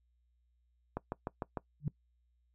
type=click train; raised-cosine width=1 ms; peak=-21 dBFS; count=5; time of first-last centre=0.97-1.572 s; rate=6.64 Hz
type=tone with exponential growth; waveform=sine; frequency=146.6 Hz; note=D3; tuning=3 cents flat; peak=-26 dBFS; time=1.8-1.88 s; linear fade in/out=2 ms; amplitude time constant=16 ms
effects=noise-tail reverb RT60 0.1 s tail -21 dB re dry + added 60 Hz sine -70 dBFS peak until 2.54 s